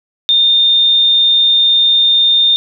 sine tone, 3631 Hz, A#7, 46 cents flat, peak -7 dBFS, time 0.29-2.56 s, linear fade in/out 0 ms, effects none

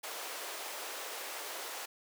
pink high-pass noise, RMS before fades -42 dBFS, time 0.03-1.86 s, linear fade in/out 10 ms, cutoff 450 Hz, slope 24 dB/octave, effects none

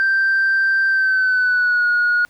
sine tone with pitch glide, 1568 to 1446.2 Hz, G6 to F#6, 0 to -40 cents, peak -12 dBFS, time 0-2.25 s, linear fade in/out 0 ms, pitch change -140 cents, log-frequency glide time 0.88-1.87 s, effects tanh soft clip ceiling -11 dBFS + pink hiss -56 dBFS RMS until 2.29 s

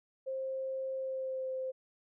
sine tone with pitch glide, 529 to 521.1 Hz, C5 to C5, +19 to -7 cents, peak -34 dBFS, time 0.26-1.72 s, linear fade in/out 20 ms, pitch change -26 cents, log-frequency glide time 0.95-1.5 s, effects none

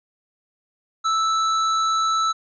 sine tone with hard clipping, 1316 Hz, E6, 3 cents flat, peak -20 dBFS, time 1.04-2.33 s, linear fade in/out 20 ms, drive 16 dB, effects resampled to 16000 Hz

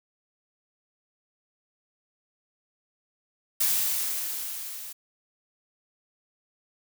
blue noise with level ramp, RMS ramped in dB -23 to -40 dBFS, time 3.6-4.93 s, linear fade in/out 10 ms, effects none

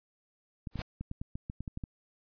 clicks, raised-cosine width 5 ms, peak -25 dBFS, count 12, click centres 0.672 / 0.757 / 0.792 / 1.01 / 1.114 / 1.215 / 1.355 / 1.499 / 1.606 / 1.678 / 1.774 / 1.838 s
pink noise with exponential growth, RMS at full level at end -35 dBFS, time 0.71-0.82 s, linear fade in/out 5 ms, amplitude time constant 23 ms
effects resampled to 11025 Hz

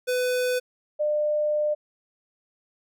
square / sine tone pair in turn, 500 / 600.2 Hz, B4 / D5, +21 / +38 cents, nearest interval minor third, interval 317 cents, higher second, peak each -23 / -21 dBFS, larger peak second, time 0.07-0.6 / 0.99-1.75 s, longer second, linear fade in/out 20 ms, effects none

